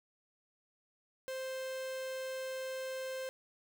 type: tone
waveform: 45% pulse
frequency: 523.3 Hz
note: C5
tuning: in tune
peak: -38 dBFS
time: 1.28-3.29 s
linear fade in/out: 0 ms
effects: none